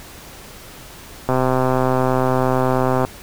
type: click train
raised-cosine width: 1 ms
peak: -4 dBFS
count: 228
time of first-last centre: 1.29-3.05 s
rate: 129 Hz
effects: pink hiss -39 dBFS RMS until 3.22 s